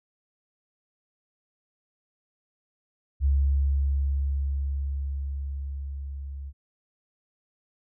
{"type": "tone with level ramp", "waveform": "sine", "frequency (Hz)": 69.3, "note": "C#2", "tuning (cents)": 0, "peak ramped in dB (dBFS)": [-18, -34], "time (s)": [3.2, 6.53], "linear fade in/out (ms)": 50, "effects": []}